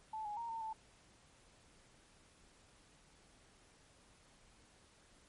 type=tone with pitch steps; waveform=sine; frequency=873 / 834 / 931 / 907 / 881 Hz; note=A5 / G#5 / A#5 / A#5 / A5; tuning=-14 / +7 / -2 / -48 / +2 cents; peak=-40 dBFS; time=0.13-0.73 s; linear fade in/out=5 ms; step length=120 ms; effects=pink hiss -66 dBFS RMS until 5.28 s + MP3 48 kbps